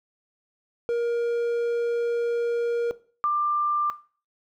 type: tone pair in turn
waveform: triangle / sine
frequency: 471.5 / 1188.1 Hz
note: A#4 / D6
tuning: +20 / +20 cents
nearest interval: octave + major third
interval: 1600 cents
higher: second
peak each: -20 dBFS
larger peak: neither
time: 0.89-2.91 / 3.24-3.9 s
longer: first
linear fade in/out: 0 ms
effects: noise-tail reverb RT60 0.4 s tail -17 dB re dry